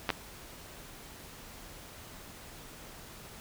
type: clicks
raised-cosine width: 0.3 ms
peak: -12 dBFS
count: 2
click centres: 0.092 / 0.103 s
effects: pink hiss -49 dBFS RMS until 3.4 s